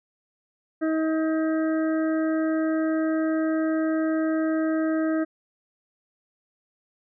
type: harmonic tone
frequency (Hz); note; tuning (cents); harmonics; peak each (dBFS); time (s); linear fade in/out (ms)
317.5; D#4; +35; 1 / 2 / 4 / 5 / 6; -22 / -29 / -37 / -37 / -43; 0.81-5.25; 20
effects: none